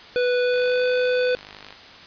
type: tone with pitch glide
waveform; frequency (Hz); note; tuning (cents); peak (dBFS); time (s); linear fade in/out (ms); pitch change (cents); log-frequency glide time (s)
square; 493.9 to 499.9; B4 to B4; 0 to +21; -19; 0.16-1.35; 0; +21; 0.41-0.85
type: click train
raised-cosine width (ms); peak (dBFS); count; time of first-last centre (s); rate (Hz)
0.2; -22; 61; 0.54-1.726; 50.6
effects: white hiss -43 dBFS RMS until 2.06 s + resampled to 11025 Hz